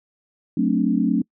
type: chord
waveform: sine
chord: D dominant seventh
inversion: first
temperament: just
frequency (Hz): 183.54 / 220.2 / 264.3 / 293.7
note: F#3 / A3 / C4 / D4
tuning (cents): -14 / +2 / +18 / 0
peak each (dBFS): -23 / -21 / -22 / -23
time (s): 0.57-1.22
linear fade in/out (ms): 5
effects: noise-tail reverb RT60 0.1 s tail -26 dB re dry